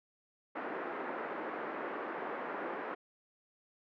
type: band-pass noise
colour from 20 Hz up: pink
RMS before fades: -40 dBFS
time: 0.55-2.95 s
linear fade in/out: 10 ms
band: 290 to 1800 Hz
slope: 24 dB/octave
effects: none